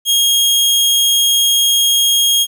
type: tone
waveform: sawtooth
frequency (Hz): 3259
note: G#7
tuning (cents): -33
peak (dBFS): -7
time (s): 0.05-2.47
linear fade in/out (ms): 50
effects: 8-bit